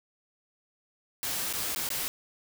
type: noise with dropouts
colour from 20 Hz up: white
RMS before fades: -32 dBFS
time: 1.23-2.08 s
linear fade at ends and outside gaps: 0 ms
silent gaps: 1.527-1.536 / 1.748-1.76 / 1.889-1.903 s
effects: none